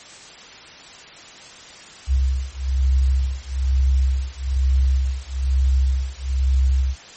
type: beating tone pair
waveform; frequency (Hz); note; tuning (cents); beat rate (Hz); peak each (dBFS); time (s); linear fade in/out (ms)
sine; 65.41 / 66.51; C2 / C2; 0 / +29; 1.1; -19; 2.07-6.96; 50
effects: white hiss -41 dBFS RMS until 7.16 s + MP3 32 kbps